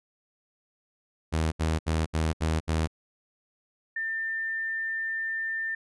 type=tone bursts; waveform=sawtooth; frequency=79.7 Hz; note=D#2; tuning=42 cents sharp; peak=-20 dBFS; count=6; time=1.32-2.875 s; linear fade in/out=20 ms; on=200 ms; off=71 ms
type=tone; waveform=sine; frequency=1795 Hz; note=A6; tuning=34 cents sharp; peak=-28 dBFS; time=3.96-5.75 s; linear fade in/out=5 ms
effects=resampled to 24000 Hz